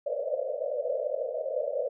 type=band-pass noise; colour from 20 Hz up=pink; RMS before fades=-31 dBFS; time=0.06-1.89 s; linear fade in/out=10 ms; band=490 to 630 Hz; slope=96 dB/octave; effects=none